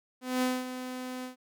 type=tone with ADSR envelope; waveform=sawtooth; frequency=254 Hz; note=B3; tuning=49 cents sharp; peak=-21 dBFS; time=0.21-1.36 s; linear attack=210 ms; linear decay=220 ms; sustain=-11 dB; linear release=120 ms; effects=none